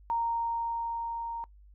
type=tone with level ramp; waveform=sine; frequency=928 Hz; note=A#5; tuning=8 cents flat; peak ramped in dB=-26 to -34 dBFS; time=0.1-1.44 s; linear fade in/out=0 ms; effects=noise-tail reverb RT60 0.1 s tail -22 dB re dry + added 50 Hz sine -52 dBFS peak until 1.74 s